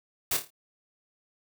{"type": "noise with echo", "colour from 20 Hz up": "white", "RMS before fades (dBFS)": -27, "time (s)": [0.31, 0.37], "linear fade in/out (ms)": 5, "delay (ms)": 27, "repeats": 5, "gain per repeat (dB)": -7, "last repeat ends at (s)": 0.505, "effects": []}